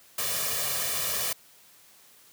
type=noise with comb filter; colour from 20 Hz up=white; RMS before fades=-29 dBFS; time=0.18-1.33 s; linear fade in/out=5 ms; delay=1.7 ms; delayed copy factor=+0.7; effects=white hiss -56 dBFS RMS until 2.32 s + high-pass 80 Hz 12 dB/octave